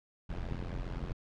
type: noise with amplitude modulation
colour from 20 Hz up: brown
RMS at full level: -34 dBFS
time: 0.29-1.13 s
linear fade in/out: 10 ms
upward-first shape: sine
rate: 87.1 Hz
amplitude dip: 90%
effects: low-pass 4000 Hz 12 dB/octave